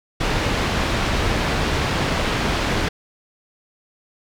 pink low-pass noise, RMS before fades -21 dBFS, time 0.2-2.89 s, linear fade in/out 10 ms, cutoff 4000 Hz, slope 12 dB/octave, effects none

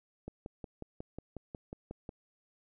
click train, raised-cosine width 2 ms, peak -28 dBFS, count 11, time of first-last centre 0.28-2.092 s, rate 5.52 Hz, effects none

